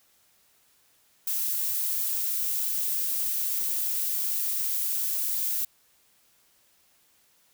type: noise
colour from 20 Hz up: violet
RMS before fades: -28 dBFS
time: 1.27-5.65 s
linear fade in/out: 5 ms
effects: white hiss -64 dBFS RMS until 7.53 s

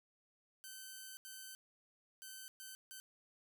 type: tone bursts at uneven times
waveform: 5% pulse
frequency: 1536 Hz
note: G6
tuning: 36 cents flat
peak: -38 dBFS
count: 5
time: 0.64-1.17 / 1.25-1.55 / 2.22-2.48 / 2.6-2.75 / 2.91-3 s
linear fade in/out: 0 ms
effects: none

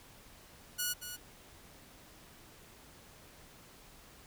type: tone with echo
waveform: 5% pulse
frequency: 1458 Hz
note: F#6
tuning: 26 cents flat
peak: -21 dBFS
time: 0.78-0.94 s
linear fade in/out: 20 ms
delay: 230 ms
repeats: 1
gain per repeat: -9 dB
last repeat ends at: 1.17 s
effects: pink hiss -57 dBFS RMS until 4.26 s

